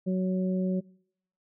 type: harmonic tone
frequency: 185.7 Hz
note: F#3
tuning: 7 cents sharp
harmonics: 1 / 2 / 3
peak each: -25 / -34 / -36 dBFS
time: 0.06-0.81 s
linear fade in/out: 20 ms
effects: noise-tail reverb RT60 0.7 s tail -25 dB re dry